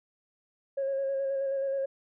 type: tone with vibrato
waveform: sine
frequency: 545 Hz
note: C#5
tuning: 29 cents flat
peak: -26 dBFS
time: 0.77-1.86 s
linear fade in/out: 10 ms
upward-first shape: square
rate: 9.4 Hz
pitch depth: 19 cents each way
effects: tanh soft clip ceiling -24 dBFS